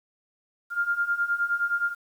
sine beating tone pair, 1396.9 / 1406.5 Hz, F6 / F6, 0 / +12 cents, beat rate 9.6 Hz, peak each -28 / -25 dBFS, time 0.7-1.95 s, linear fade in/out 50 ms, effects 9-bit

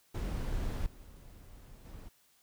brown noise with level steps, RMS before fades -35 / -52 / -47 dBFS, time 0.14-2.09 s, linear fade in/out 10 ms, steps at 0.86 / 1.85 s, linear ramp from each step 2 ms, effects white hiss -68 dBFS RMS until 2.42 s

